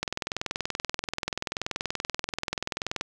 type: click train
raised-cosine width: 0.2 ms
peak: -11 dBFS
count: 63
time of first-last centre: 0.03-3.011 s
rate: 20.8 Hz
effects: none